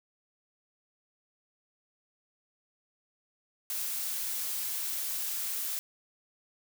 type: noise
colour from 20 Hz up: blue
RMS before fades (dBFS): -34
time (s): 3.7-5.79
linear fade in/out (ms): 0
effects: none